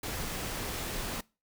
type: noise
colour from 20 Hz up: pink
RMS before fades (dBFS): -36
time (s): 0.03-1.21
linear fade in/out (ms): 5
effects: noise-tail reverb RT60 0.3 s tail -23 dB re dry